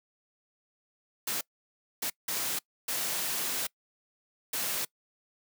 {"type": "noise bursts at uneven times", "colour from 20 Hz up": "white", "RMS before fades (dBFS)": -32, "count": 5, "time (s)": [[1.27, 1.41], [2.02, 2.1], [2.28, 2.59], [2.88, 3.67], [4.53, 4.85]], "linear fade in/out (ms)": 5, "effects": ["noise-tail reverb RT60 0.1 s tail -24 dB re dry", "high-pass 150 Hz 12 dB/octave"]}